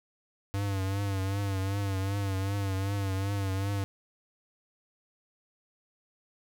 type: tone with vibrato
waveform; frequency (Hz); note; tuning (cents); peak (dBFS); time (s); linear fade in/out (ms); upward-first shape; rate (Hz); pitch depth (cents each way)
square; 98; G2; 0; -29; 0.54-3.84; 0; triangle; 2.6; 64
effects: none